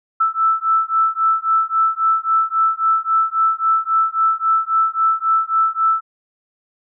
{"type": "beating tone pair", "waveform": "sine", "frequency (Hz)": [1318.5, 1322.2], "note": ["E6", "E6"], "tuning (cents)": [0, 5], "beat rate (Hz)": 3.7, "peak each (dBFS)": -17, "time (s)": [0.2, 6.01], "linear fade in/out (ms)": 10, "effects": []}